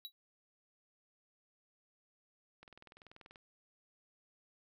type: tone with exponential decay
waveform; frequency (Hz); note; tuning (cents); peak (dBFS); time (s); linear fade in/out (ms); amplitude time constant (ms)
square; 3900; B7; -23; -39; 0.05-0.12; 0; 15
type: click train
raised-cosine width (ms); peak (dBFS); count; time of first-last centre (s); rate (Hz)
0.3; -39; 16; 2.63-3.358; 20.6
effects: none